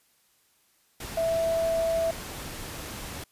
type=tone in noise; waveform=sine; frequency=659.3 Hz; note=E5; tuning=in tune; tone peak=-23 dBFS; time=1.17-2.11 s; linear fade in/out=5 ms; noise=pink; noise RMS=-38 dBFS; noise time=1-3.24 s; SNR=+12 dB; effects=white hiss -66 dBFS RMS until 3.31 s + resampled to 32000 Hz